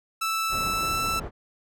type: tone with pitch glide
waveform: sawtooth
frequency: 1318.5 to 1326.9 Hz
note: E6 to E6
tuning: 0 to +11 cents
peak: -21 dBFS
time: 0.21-1.2 s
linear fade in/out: 10 ms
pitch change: +11 cents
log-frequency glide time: 0.73-0.95 s
type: low-pass noise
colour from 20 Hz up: pink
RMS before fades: -35 dBFS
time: 0.49-1.31 s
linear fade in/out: 50 ms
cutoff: 1100 Hz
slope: 12 dB/octave
effects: none